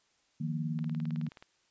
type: chord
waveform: sine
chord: Eb suspended second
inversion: none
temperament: equal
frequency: 155.56 / 174.61 / 233.1 Hz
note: Eb3 / F3 / Bb3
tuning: 0 / 0 / 0 cents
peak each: -33 / -39 / -37 dBFS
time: 0.4-1.29 s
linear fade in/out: 10 ms
type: click train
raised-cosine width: 0.3 ms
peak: -33 dBFS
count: 13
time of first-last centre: 0.79-1.425 s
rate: 18.9 Hz
effects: white hiss -71 dBFS RMS until 1.7 s + resampled to 16000 Hz